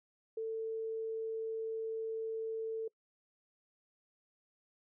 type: tone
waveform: sine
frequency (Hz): 446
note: A4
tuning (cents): +23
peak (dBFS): -35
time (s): 0.37-2.88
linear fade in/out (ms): 5
effects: noise-tail reverb RT60 0.1 s tail -25 dB re dry